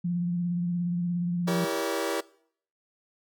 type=tone with vibrato; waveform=sine; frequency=174.61 Hz; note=F3; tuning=in tune; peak=-25 dBFS; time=0.04-1.65 s; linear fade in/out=10 ms; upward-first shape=sine; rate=17 Hz; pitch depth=28 cents each way
type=chord; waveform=sawtooth; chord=E diminished seventh; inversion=none; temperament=just; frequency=329.6 / 395.6 / 474.7 / 569.6 Hz; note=E4 / G4 / Bb4 / Db5; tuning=0 / +16 / +31 / +47 cents; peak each=-29 dBFS; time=1.47-2.21 s; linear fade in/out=10 ms
effects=noise-tail reverb RT60 0.6 s tail -22 dB re dry